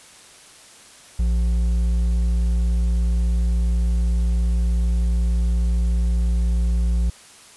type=tone with hard clipping; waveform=triangle; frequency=58.27 Hz; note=A#1; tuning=in tune; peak=-18 dBFS; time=1.19-7.1 s; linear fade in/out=5 ms; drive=9 dB; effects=white hiss -46 dBFS RMS until 7.56 s + resampled to 24000 Hz